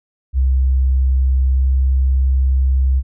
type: tone with pitch glide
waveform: sine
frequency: 65.41 to 65.83 Hz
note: C2 to C2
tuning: 0 to +11 cents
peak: -11 dBFS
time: 0.33-3.03 s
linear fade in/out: 50 ms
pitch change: +11 cents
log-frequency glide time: 1.55-1.64 s
effects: none